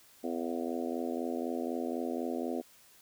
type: harmonic tone with a mistuned harmonic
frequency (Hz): 84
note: E2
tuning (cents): +33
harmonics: 3 / 4 / 5 / 6 / 7 / 8 / 9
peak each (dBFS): -36 / -38 / -40 / -42 / -43 / -44 / -45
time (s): 0.23-2.62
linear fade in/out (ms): 20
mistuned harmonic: 9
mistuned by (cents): -55
effects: white hiss -60 dBFS RMS until 3.01 s